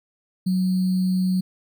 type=tone with sample-and-hold; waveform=sine; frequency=185 Hz; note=F#3; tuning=in tune; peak=-18 dBFS; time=0.46-1.41 s; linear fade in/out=10 ms; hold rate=4410 Hz; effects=none